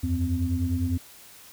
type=tone cluster; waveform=sine; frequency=82.4 / 92.3 / 257.6 Hz; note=E2 / F#2 / C4; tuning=0 / -4 / -27 cents; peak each=-27 dBFS; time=0.03-0.98 s; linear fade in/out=10 ms; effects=tanh soft clip ceiling -14 dBFS + white hiss -49 dBFS RMS until 1.52 s